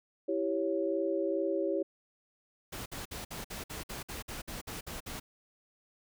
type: chord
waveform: sine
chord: C# diminished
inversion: first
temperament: equal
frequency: 329.6 / 392 / 554.4 Hz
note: E4 / G4 / C#5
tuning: 0 / 0 / 0 cents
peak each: -33 dBFS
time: 0.28-1.83 s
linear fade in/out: 10 ms
type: noise bursts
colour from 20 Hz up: pink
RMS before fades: -41 dBFS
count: 13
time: 2.72-5.2 s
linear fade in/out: 10 ms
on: 140 ms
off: 55 ms
effects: none